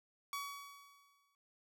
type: tone with exponential decay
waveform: sawtooth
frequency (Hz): 1131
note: C#6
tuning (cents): +34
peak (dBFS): -35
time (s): 0.33-1.35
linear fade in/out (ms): 1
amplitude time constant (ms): 220
effects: none